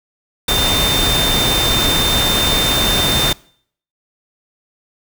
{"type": "tone in noise", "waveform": "sine", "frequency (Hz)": 3600, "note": "A7", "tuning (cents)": 39, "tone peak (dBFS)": -16, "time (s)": [0.48, 3.33], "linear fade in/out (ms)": 5, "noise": "pink", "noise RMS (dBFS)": -17, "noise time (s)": [0.48, 3.33], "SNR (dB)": -2, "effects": ["noise-tail reverb RT60 0.6 s tail -24 dB re dry"]}